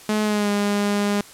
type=tone with pitch glide; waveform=sawtooth; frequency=213.1 to 204.2 Hz; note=G#3 to G#3; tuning=+45 to -29 cents; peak=-15 dBFS; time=0.09-1.21 s; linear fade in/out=2 ms; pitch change=-74 cents; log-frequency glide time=0.23-0.5 s; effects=white hiss -44 dBFS RMS until 1.33 s + low-pass 11000 Hz 12 dB/octave